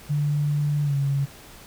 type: tone with pitch glide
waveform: sine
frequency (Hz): 146.83 to 139.23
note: D3 to C#3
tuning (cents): 0 to +8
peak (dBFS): -20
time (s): 0.09-1.26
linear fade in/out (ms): 20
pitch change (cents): -92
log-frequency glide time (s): 0.83-0.95
effects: pink hiss -46 dBFS RMS until 1.66 s